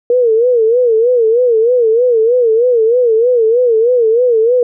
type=tone with vibrato; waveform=sine; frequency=470 Hz; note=A#4; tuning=14 cents sharp; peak=-7 dBFS; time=0.1-4.63 s; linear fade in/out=2 ms; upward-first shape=sine; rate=3.2 Hz; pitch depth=120 cents each way; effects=none